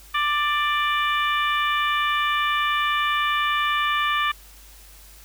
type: harmonic tone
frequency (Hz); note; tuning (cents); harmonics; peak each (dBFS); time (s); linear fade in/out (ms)
590; D5; +8; 2 / 3 / 4 / 5 / 6; -22 / -26 / -28 / -30 / -32; 0.14-4.32; 10
effects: added 50 Hz sine -47 dBFS peak until 5.24 s + white hiss -49 dBFS RMS until 5.24 s